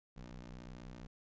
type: ring-modulated tone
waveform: 20% pulse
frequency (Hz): 61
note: B1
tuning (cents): -21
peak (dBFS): -40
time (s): 0.16-1.07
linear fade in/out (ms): 10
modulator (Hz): 94.4
effects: resampled to 16000 Hz